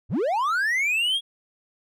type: linear sweep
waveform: triangle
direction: up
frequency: 59 to 3349 Hz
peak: -19 dBFS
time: 0.09-1.21 s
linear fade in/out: 50 ms
effects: none